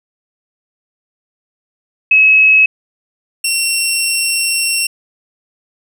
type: tone pair in turn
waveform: sine / 15% pulse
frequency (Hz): 2570 / 2727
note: E7 / F7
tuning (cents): -45 / -42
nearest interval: minor second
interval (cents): 103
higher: second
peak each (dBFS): -5 / -6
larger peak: first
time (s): 2.11-2.66 / 3.44-4.87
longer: second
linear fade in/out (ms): 5
effects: none